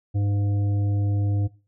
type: harmonic tone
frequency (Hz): 101.4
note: G#2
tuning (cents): -41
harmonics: 1 / 3 / 5 / 7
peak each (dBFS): -20 / -33 / -42 / -45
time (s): 0.14-1.48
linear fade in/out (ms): 20
effects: noise-tail reverb RT60 0.3 s tail -18 dB re dry